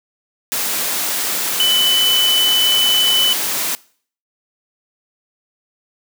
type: tone in noise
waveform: sine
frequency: 3000 Hz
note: F#7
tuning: 23 cents sharp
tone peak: -12 dBFS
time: 1.6-3.33 s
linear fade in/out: 0 ms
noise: white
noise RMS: -20 dBFS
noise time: 0.52-3.75 s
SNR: +5 dB
effects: noise-tail reverb RT60 0.5 s tail -22 dB re dry + high-pass 200 Hz 12 dB/octave